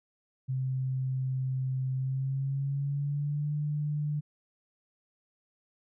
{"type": "tone with pitch glide", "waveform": "sine", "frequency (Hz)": [130.81, 148.54], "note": ["C3", "D3"], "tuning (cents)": [0, 20], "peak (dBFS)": -28, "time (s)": [0.48, 4.21], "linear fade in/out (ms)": 20, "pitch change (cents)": 220, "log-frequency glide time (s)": [1.95, 3.52], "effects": []}